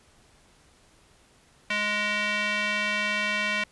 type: tone with band-pass filter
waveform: square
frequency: 208.5 Hz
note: G#3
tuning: 7 cents sharp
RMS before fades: -27 dBFS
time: 1.7-3.64 s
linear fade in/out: 5 ms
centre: 2300 Hz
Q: 2.4
effects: pink hiss -59 dBFS RMS until 3.71 s + resampled to 24000 Hz